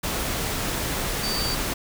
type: tone in noise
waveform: sine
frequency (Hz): 4616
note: D8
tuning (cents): -31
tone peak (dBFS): -27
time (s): 1.23-1.55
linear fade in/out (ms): 10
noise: pink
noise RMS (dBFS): -27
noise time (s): 0.03-1.74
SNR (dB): -3
effects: none